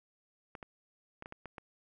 clicks, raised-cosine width 0.5 ms, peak -29 dBFS, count 7, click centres 0.552 / 0.628 / 1.224 / 1.259 / 1.324 / 1.457 / 1.582 s, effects none

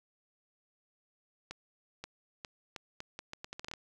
accelerating click train, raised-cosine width 0.2 ms, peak -24 dBFS, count 14, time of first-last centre 1.51-3.737 s, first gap 530 ms, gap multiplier 0.77, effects none

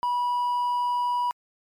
triangle tone with hard clipping, 976 Hz, B5, 21 cents flat, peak -23 dBFS, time 0.03-1.31 s, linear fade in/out 0 ms, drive 5 dB, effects MP3 96 kbps

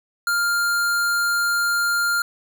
square tone, 1400 Hz, F6, 4 cents sharp, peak -19 dBFS, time 0.27-2.22 s, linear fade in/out 2 ms, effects none

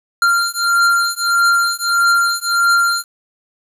square beating tone pair, 1387 / 1388.6 Hz, F6 / F6, -12 / -10 cents, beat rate 1.6 Hz, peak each -16 dBFS, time 0.22-3.04 s, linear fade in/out 2 ms, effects low-pass 12000 Hz 12 dB/octave + 8-bit

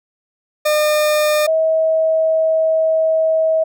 40% pulse / sine tone pair in turn, 605 / 640.5 Hz, D#5 / E5, -49 / -50 cents, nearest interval minor second, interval 99 cents, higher second, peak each -12 dBFS, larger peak neither, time 0.65-1.47 / 1.47-3.64 s, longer second, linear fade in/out 10 ms, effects none

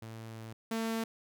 sawtooth tone pair in turn, 112.2 / 225.4 Hz, A2 / A3, +34 / +42 cents, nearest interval octave, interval 1208 cents, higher second, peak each -39 / -28 dBFS, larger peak second, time 0.02-0.53 / 0.71-1.04 s, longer first, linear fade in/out 5 ms, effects none

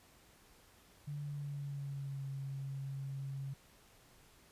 sine tone with pitch glide, 145.7 to 136.73 Hz, D3 to C#3, -13 to -23 cents, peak -39 dBFS, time 1.07-3.54 s, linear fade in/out 10 ms, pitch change -110 cents, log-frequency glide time 1.21-2.25 s, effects pink hiss -64 dBFS RMS until 4.51 s + resampled to 32000 Hz

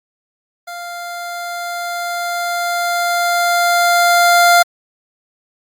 25% pulse tone with level ramp, 697 Hz, F5, 4 cents flat, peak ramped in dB -23 to -3 dBFS, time 0.67-4.63 s, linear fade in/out 10 ms, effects Opus 48 kbps

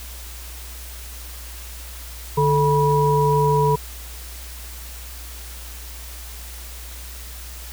sine tone cluster, 146.4 / 436.9 / 972 Hz, D3 / A4 / B5, -5 / -12 / -28 cents, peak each -19 dBFS, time 2.37-3.76 s, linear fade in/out 10 ms, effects added 60 Hz sine -35 dBFS peak until 7.72 s + white hiss -39 dBFS RMS until 7.72 s

